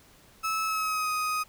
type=tone with pitch glide; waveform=35% pulse; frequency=1300 to 1251.4 Hz; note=E6 to D#6; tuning=-24 to +10 cents; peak=-25 dBFS; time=0.43-1.44 s; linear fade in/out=20 ms; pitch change=-66 cents; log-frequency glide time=0.65-1.1 s; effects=pink hiss -57 dBFS RMS until 1.48 s